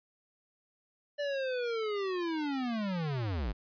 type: linear sweep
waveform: square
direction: down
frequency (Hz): 587.3 to 45.54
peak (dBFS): -32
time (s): 1.18-3.53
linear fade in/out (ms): 20
effects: resampled to 11025 Hz